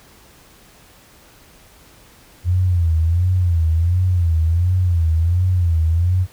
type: tone with vibrato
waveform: sine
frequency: 86 Hz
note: F2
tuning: 26 cents flat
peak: -13 dBFS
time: 2.44-6.27 s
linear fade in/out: 50 ms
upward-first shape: sine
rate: 1.4 Hz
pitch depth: 120 cents each way
effects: pink hiss -48 dBFS RMS until 6.32 s